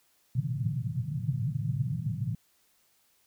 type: band-pass noise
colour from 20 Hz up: white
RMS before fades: -31 dBFS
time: 0.35-2.35 s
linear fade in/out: 5 ms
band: 110 to 150 Hz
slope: 48 dB/octave
effects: white hiss -68 dBFS RMS until 3.26 s